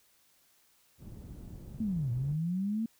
white low-pass noise, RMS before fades -46 dBFS, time 0.98-2.37 s, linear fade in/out 50 ms, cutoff 140 Hz, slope 12 dB/octave
sine linear two-way sweep, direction down then up, 230 to 116.54 to 230 Hz, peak -29 dBFS, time 1.8-2.86 s, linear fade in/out 5 ms, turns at 2.11 s
effects white hiss -67 dBFS RMS until 2.99 s

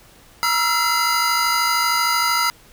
square tone cluster, 952 / 1317 / 1370 / 2047 / 4865 Hz, A#5 / E6 / F6 / C7 / D#8, +36 / -2 / -34 / -38 / -40 cents, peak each -24 dBFS, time 0.43-2.5 s, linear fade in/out 0 ms, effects pink hiss -49 dBFS RMS until 2.72 s

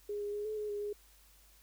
sine tone with pitch steps, 413 / 410.3 / 414.7 / 430.7 / 421.5 / 411.3 / 413.9 Hz, G#4 / G#4 / G#4 / A4 / G#4 / G#4 / G#4, -10 / -21 / -3 / -37 / +26 / -17 / -6 cents, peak -35 dBFS, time 0.09-0.93 s, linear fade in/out 5 ms, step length 120 ms, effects added 50 Hz sine -63 dBFS peak until 1.62 s + white hiss -64 dBFS RMS until 1.62 s

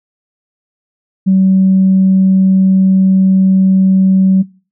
sine tone, 190 Hz, F#3, 46 cents sharp, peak -5 dBFS, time 1.26-4.43 s, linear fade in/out 20 ms, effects noise-tail reverb RT60 0.4 s tail -23 dB re dry + tanh soft clip ceiling -1 dBFS

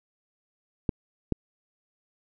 clicks, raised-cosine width 3 ms, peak -11 dBFS, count 2, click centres 0.892 / 1.323 s, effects none

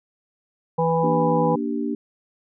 harmonic tone, 164.81 Hz, E3, in tune, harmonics 1 / 3 / 5 / 6, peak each -23 / -21 / -24 / -26 dBFS, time 0.78-1.56 s, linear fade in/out 10 ms
sine chord, G minor, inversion first, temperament just, 235.2 / 294 / 392 Hz, Bb3 / D4 / G4, +16 / +2 / 0 cents, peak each -26 / -26 / -30 dBFS, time 1.03-1.95 s, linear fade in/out 5 ms
effects none

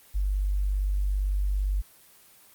sine tone, 48.84 Hz, G1, 6 cents flat, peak -23 dBFS, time 0.14-1.82 s, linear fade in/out 20 ms, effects white hiss -55 dBFS RMS until 2.54 s + Opus 24 kbps

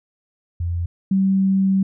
sine tone pair in turn, 86 / 192.57 Hz, F2 / G3, -26 / -31 cents, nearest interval octave + major second, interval 1395 cents, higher second, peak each -20 / -14 dBFS, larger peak second, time 0.6-0.86 / 1.11-1.83 s, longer second, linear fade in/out 5 ms, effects none

